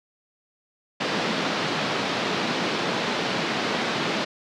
pink band-pass noise, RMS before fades -26 dBFS, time 1-4.25 s, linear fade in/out 10 ms, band 170 to 4700 Hz, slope 24 dB/octave, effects none

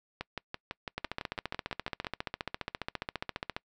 two click trains, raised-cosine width 0.3 ms, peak -19 / -17 dBFS, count 12 / 39, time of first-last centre 0.21-2.046 / 0.98-3.565 s, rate 5.99 / 14.7 Hz, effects noise-tail reverb RT60 0.1 s tail -25 dB re dry

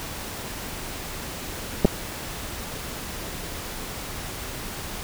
clicks, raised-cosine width 2 ms, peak -3 dBFS, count 2, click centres 1.848 / 1.853 s, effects pink hiss -34 dBFS RMS until 5.03 s

